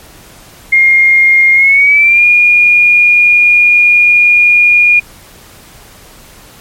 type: tone with pitch glide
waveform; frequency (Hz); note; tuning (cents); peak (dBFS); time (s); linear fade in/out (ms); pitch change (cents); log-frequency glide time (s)
sine; 2128 to 2430; C7 to D#7; +29 to -42; -3; 0.72-5; 10; +229; 1.54-2.25
effects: pink hiss -37 dBFS RMS until 6.6 s + MP3 64 kbps